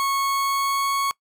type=tone with pitch glide; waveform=40% pulse; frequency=1100 to 1107 Hz; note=C#6 to C#6; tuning=-14 to -3 cents; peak=-20 dBFS; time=0-1.11 s; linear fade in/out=0 ms; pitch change=+11 cents; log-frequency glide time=0.13-0.92 s; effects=noise-tail reverb RT60 0.1 s tail -23 dB re dry